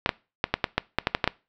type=clicks; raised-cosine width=0.3 ms; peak=-4 dBFS; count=11; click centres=0.061 / 0.092 / 0.441 / 0.54 / 0.642 / 0.78 / 0.986 / 1.071 / 1.149 / 1.242 / 1.276 s; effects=noise-tail reverb RT60 0.3 s tail -22 dB re dry + low-pass 5000 Hz 12 dB/octave